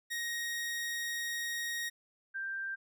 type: tone pair in turn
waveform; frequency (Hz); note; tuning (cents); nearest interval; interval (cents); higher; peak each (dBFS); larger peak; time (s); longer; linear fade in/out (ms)
sawtooth / sine; 1876 / 1577.5; A#6 / G6; +11 / +10; minor third; 301; first; -31 / -35; first; 0.1-1.9 / 2.34-2.76; first; 20
effects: none